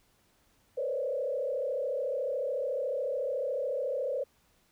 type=tone with frequency modulation; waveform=sine; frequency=538 Hz; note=C5; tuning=48 cents sharp; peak=-29 dBFS; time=0.77-4.24 s; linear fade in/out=10 ms; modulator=33.9 Hz; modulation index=1.6; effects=pink hiss -68 dBFS RMS until 4.71 s